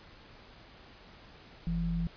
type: tone pair together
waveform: sine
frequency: 47.28 / 168.5 Hz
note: F#1 / E3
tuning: +38 / +38 cents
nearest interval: octave + minor seventh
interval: 2200 cents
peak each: -34 / -30 dBFS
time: 1.67-2.07 s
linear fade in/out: 0 ms
effects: pink hiss -54 dBFS RMS until 2.16 s + resampled to 11025 Hz